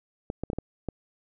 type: clicks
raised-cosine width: 2 ms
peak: -17 dBFS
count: 6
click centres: 0.301 / 0.436 / 0.501 / 0.532 / 0.586 / 0.887 s
effects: none